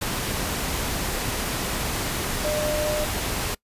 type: tone in noise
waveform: sine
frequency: 604 Hz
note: D5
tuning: 48 cents sharp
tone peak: -24 dBFS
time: 2.44-3.05 s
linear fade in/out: 10 ms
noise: pink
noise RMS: -27 dBFS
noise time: 0.01-3.55 s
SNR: 0 dB
effects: noise-tail reverb RT60 0.1 s tail -23 dB re dry + resampled to 32000 Hz